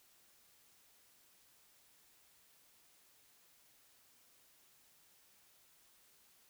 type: silence
effects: white hiss -68 dBFS RMS until 6.49 s